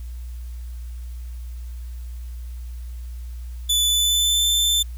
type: tone with pitch glide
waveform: sawtooth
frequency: 3482 to 3543 Hz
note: A7 to A7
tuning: -19 to +11 cents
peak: -14 dBFS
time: 3.69-4.83 s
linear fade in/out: 10 ms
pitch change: +30 cents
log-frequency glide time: 3.85-4.46 s
effects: added 60 Hz sine -30 dBFS peak until 4.97 s + white hiss -54 dBFS RMS until 4.97 s